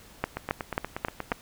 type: two click trains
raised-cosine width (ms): 0.5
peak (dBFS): -10 / -16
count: 5 / 9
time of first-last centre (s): 0.24-1.318 / 0.37-1.322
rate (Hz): 3.71 / 8.4
effects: pink hiss -52 dBFS RMS until 1.41 s